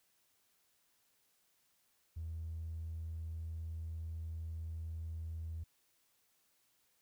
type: tone with tanh clipping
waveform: triangle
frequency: 81.1 Hz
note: E2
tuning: 28 cents flat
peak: -39 dBFS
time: 2.16-5.64 s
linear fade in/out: 10 ms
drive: 1 dB
effects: white hiss -75 dBFS RMS until 7.01 s